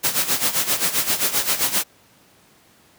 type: noise with tremolo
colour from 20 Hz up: white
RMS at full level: -18 dBFS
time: 0.03-1.84 s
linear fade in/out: 20 ms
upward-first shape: sine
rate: 7.6 Hz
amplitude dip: 75%
effects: pink hiss -54 dBFS RMS until 2.98 s + high-pass 100 Hz 12 dB/octave